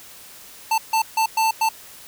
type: tone bursts at uneven times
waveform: square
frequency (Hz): 889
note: A5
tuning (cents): +18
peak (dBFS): -17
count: 5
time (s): 0.71-0.78 / 0.93-1.02 / 1.17-1.26 / 1.37-1.51 / 1.61-1.69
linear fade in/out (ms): 5
effects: white hiss -43 dBFS RMS until 2.07 s